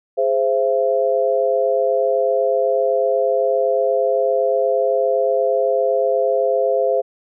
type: chord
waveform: sine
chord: Ab augmented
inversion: none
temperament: equal with one note detuned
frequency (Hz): 415.3 / 523.3 / 672.7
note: Ab4 / C5 / E5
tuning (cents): 0 / 0 / +35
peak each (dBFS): -21 / -17 / -20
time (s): 0.17-7.02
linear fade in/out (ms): 20
effects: none